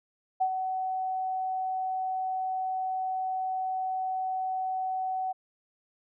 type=tone with ADSR envelope; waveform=sine; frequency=752 Hz; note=F#5; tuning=28 cents sharp; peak=-21 dBFS; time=0.4-5.33 s; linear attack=17 ms; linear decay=71 ms; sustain=-7 dB; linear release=18 ms; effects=none

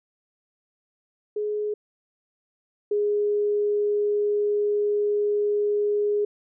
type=tone pair in turn; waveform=sine; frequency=420 / 414.2 Hz; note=G#4 / G#4; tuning=+19 / -5 cents; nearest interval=unison; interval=24 cents; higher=first; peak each=-24 / -20 dBFS; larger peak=second; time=1.36-1.74 / 2.91-6.25 s; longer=second; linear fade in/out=5 ms; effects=none

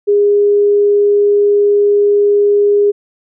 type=tone; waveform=sine; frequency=409.3 Hz; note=G#4; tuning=25 cents flat; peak=-7 dBFS; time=0.07-2.92 s; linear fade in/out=20 ms; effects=none

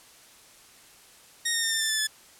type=tone with pitch steps; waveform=10% pulse; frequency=1864.7 / 1841.2 / 1817.9 / 1794.9 / 1772.3 / 1749.9 / 1727.8 Hz; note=A#6 / A#6 / A#6 / A6 / A6 / A6 / A6; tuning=0 / -22 / -44 / +34 / +12 / -10 / -32 cents; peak=-15 dBFS; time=1.45-2.073 s; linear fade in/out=10 ms; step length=89 ms; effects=white hiss -53 dBFS RMS until 2.39 s + low-pass 11000 Hz 12 dB/octave

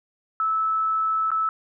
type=tone with dropouts; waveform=sine; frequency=1307 Hz; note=E6; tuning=15 cents flat; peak=-20 dBFS; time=0.4-1.49 s; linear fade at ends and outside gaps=1 ms; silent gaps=1.305-1.316 s; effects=none

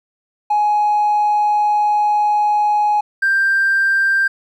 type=tone pair in turn; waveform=triangle; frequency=837 / 1580 Hz; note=G#5 / G6; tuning=+13 / +13 cents; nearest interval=major seventh; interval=1100 cents; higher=second; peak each=-9 dBFS; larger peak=neither; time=0.5-3.01 / 3.22-4.28 s; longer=first; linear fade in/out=10 ms; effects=tanh soft clip ceiling -9 dBFS

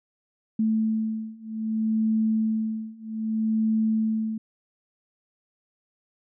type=beating tone pair; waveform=sine; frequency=219.6 / 220.23 Hz; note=A3 / A3; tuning=-3 / +2 cents; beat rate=0.63 Hz; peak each=-26 / -25 dBFS; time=0.59-4.38 s; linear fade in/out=5 ms; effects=none

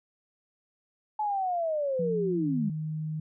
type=linear sweep; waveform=sine; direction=down; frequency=863 to 190.8 Hz; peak=-26 dBFS; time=1.19-2.7 s; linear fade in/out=5 ms
type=tone with pitch glide; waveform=sine; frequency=174.61 to 155.56 Hz; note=F3 to D#3; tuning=0 to 0 cents; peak=-30 dBFS; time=1.99-3.2 s; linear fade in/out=5 ms; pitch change=-200 cents; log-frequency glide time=2.39-2.47 s
effects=none

